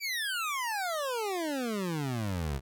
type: exponential sweep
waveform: 25% pulse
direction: down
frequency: 2369 to 63.6 Hz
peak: -27 dBFS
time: 0-2.61 s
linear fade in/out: 50 ms
effects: none